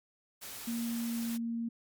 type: noise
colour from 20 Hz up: white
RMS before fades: -44 dBFS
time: 0.41-1.38 s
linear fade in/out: 20 ms
type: tone with pitch glide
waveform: sine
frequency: 233.1 to 231.6 Hz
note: A#3 to A#3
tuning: 0 to -11 cents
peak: -32 dBFS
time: 0.67-1.69 s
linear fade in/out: 10 ms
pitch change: -11 cents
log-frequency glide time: 1.08-1.17 s
effects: MP3 96 kbps

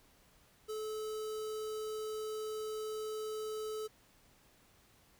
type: tone with notch filter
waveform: square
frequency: 432.4 Hz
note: A4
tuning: 30 cents flat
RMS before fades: -40 dBFS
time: 0.68-3.88 s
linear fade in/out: 20 ms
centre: 2100 Hz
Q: 1.5
effects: pink hiss -66 dBFS RMS until 5.19 s

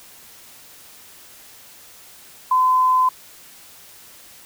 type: tone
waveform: sine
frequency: 1021 Hz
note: C6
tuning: 43 cents flat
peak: -13 dBFS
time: 2.51-3.09 s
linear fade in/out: 5 ms
effects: white hiss -45 dBFS RMS until 4.45 s

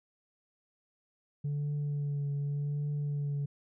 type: tone with vibrato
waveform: sine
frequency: 144.4 Hz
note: D3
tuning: 29 cents flat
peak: -28 dBFS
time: 1.44-3.46 s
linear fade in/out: 10 ms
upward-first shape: triangle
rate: 0.86 Hz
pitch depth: 28 cents each way
effects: tanh soft clip ceiling -29 dBFS

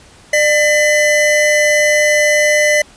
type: tone pair together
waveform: square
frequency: 599.7 / 2017 Hz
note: D5 / B6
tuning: +36 / +36 cents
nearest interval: octave + major sixth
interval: 2100 cents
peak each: -13 dBFS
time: 0.33-2.82 s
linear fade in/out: 5 ms
effects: pink hiss -43 dBFS RMS until 2.96 s + resampled to 22050 Hz

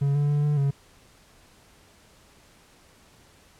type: tone with pitch steps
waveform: triangle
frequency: 140.5 / 145 / 146.2 / 147.8 / 139.5 Hz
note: C#3 / D3 / D3 / D3 / C#3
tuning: +24 / -22 / -7 / +11 / +11 cents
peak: -18 dBFS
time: 0.01-0.71 s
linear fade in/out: 10 ms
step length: 140 ms
effects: pink hiss -56 dBFS RMS until 3.59 s + low-pass 11000 Hz 12 dB/octave

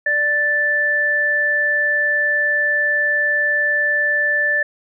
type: tone pair together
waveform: sine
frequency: 589.7 / 1760 Hz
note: D5 / A6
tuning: +7 / 0 cents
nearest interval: octave + perfect fifth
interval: 1893 cents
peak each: -25 / -15 dBFS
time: 0.06-4.63 s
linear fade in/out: 5 ms
effects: none

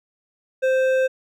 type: tone with hard clipping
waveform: triangle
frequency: 522 Hz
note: C5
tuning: 4 cents flat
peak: -18 dBFS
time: 0.62-1.08 s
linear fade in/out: 20 ms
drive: 13 dB
effects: none

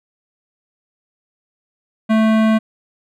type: tone with hard clipping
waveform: sine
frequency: 220 Hz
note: A3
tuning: in tune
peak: -13 dBFS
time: 2.09-2.59 s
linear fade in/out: 20 ms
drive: 18 dB
effects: none

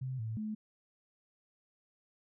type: tone with pitch steps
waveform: sine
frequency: 130 / 111.1 / 214.9 Hz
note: C3 / A2 / A3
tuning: -11 / +17 / -41 cents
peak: -35 dBFS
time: 0.01-0.55 s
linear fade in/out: 10 ms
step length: 180 ms
effects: none

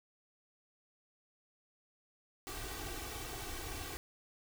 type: noise with comb filter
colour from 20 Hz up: pink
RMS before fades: -43 dBFS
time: 2.47-3.97 s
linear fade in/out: 0 ms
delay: 2.6 ms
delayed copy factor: +0.95
effects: none

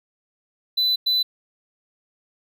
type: tone bursts at uneven times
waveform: triangle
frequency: 4000 Hz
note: B7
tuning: 21 cents sharp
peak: -16 dBFS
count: 2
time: 0.77-0.96 / 1.06-1.23 s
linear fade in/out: 10 ms
effects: none

